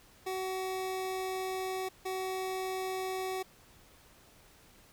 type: tone bursts at uneven times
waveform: 25% pulse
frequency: 376.2 Hz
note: F#4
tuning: 29 cents sharp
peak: -30 dBFS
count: 2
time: 0.26-1.89 / 2.05-3.43 s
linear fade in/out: 10 ms
effects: pink hiss -60 dBFS RMS until 4.92 s